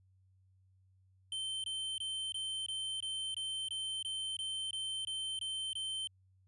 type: tone bursts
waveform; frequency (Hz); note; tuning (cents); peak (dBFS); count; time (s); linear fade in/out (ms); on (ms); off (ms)
square; 3100; G7; -20; -37; 14; 1.32-6.073; 2; 320; 21
effects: added 94 Hz sine -65 dBFS peak until 6.47 s + resampled to 24000 Hz